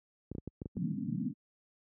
clicks, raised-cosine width 3 ms, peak -26 dBFS, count 7, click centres 0.316 / 0.351 / 0.383 / 0.476 / 0.618 / 0.658 / 0.769 s
white band-pass noise, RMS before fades -35 dBFS, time 0.75-1.34 s, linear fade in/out 50 ms, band 120 to 280 Hz, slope 96 dB/octave
effects high-pass 60 Hz 12 dB/octave

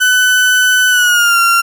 35% pulse tone with pitch glide, 1502 to 1377.3 Hz, F#6 to F6, +26 to -24 cents, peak -6 dBFS, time 0-1.62 s, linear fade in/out 20 ms, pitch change -150 cents, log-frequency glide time 0.89-1.39 s, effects none

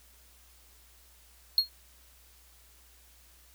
triangle tone with exponential decay, 4278 Hz, C8, 38 cents sharp, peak -15 dBFS, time 1.58-1.69 s, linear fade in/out 1 ms, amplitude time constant 23 ms, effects added 60 Hz sine -60 dBFS peak until 3.54 s + white hiss -60 dBFS RMS until 3.54 s

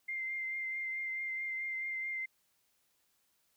sine tone with vibrato, 2094 Hz, C7, 1 cent sharp, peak -35 dBFS, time 0.08-2.26 s, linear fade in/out 10 ms, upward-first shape triangle, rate 4.6 Hz, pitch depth 22 cents each way, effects white hiss -75 dBFS RMS until 3.56 s

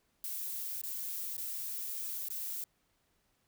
violet noise with dropouts, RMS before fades -39 dBFS, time 0.24-2.64 s, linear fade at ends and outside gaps 1 ms, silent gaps 0.816-0.836 / 1.368-1.379 / 2.286-2.303 s, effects pink hiss -75 dBFS RMS until 3.47 s

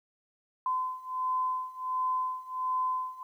sine beating tone pair, 1022 / 1023.4 Hz, C6 / C6, -41 / -39 cents, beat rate 1.4 Hz, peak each -33 / -31 dBFS, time 0.66-3.23 s, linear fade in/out 2 ms, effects 11-bit

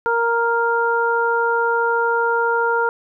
harmonic tone, 466.2 Hz, A#4, in tune, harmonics 1 / 2 / 3, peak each -20 / -20 / -20 dBFS, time 0.06-2.89 s, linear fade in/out 0 ms, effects none

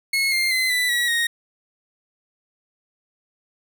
30% pulse tone with pitch steps, 2177 / 2111 / 2048 / 1986 / 1926.1 / 1868 Hz, C#7 / C7 / C7 / B6 / B6 / A#6, -32 / +15 / -38 / +9 / -44 / +3 cents, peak -16 dBFS, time 0.13-1.27 s, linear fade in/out 5 ms, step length 190 ms, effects none

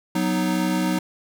square chord, B major, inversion second, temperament equal, 185 / 246.9 / 311.1 Hz, F#3 / B3 / D#4, 0 / 0 / 0 cents, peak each -24 / -28 / -25 dBFS, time 0.15-0.99 s, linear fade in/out 5 ms, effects none

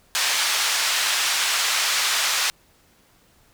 white band-pass noise, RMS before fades -22 dBFS, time 0.15-2.5 s, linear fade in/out 0 ms, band 1000 to 5700 Hz, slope 12 dB/octave, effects pink hiss -58 dBFS RMS until 3.53 s

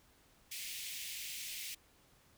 pink high-pass noise, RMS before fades -44 dBFS, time 0.51-1.75 s, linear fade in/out 10 ms, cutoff 2100 Hz, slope 48 dB/octave, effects pink hiss -67 dBFS RMS until 2.37 s

